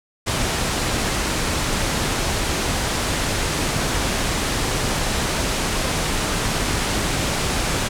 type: low-pass noise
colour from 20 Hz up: pink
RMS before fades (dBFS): -22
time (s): 0.26-7.89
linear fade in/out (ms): 20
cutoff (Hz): 10000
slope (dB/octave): 24
effects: none